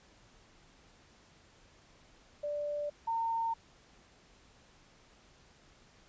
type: tone pair in turn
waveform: sine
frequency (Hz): 587.3 / 912.6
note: D5 / A#5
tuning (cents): 0 / -37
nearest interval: minor sixth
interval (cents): 763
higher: second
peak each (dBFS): -33 / -30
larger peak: second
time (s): 2.43-2.9 / 3.07-3.54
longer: neither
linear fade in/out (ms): 10
effects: pink hiss -62 dBFS RMS until 6.08 s + resampled to 16000 Hz